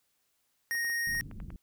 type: tone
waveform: square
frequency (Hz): 1864.7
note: A#6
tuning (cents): 0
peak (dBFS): -30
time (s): 0.71-1.21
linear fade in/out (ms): 0
type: clicks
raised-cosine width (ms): 0.5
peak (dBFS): -35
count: 8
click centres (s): 0.751 / 0.848 / 0.899 / 1.15 / 1.2 / 1.313 / 1.402 / 1.504
type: low-pass noise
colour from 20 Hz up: pink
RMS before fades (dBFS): -43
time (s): 1.07-1.56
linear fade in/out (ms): 2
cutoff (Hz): 240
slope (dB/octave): 24
effects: white hiss -75 dBFS RMS until 1.62 s